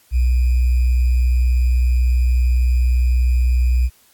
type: tone with sample-and-hold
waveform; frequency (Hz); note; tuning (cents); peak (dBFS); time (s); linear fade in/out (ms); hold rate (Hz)
sine; 61.74; B1; 0; -12; 0.11-3.9; 50; 2450
effects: white hiss -54 dBFS RMS until 4.13 s + AAC 64 kbps